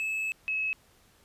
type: tone pair in turn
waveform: triangle / sine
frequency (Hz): 2599 / 2578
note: E7 / E7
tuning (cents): -25 / -39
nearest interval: unison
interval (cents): 14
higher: first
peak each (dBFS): -27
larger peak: neither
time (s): 0-0.32 / 0.48-0.73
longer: first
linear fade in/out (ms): 0
effects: pink hiss -62 dBFS RMS until 1.24 s + resampled to 32000 Hz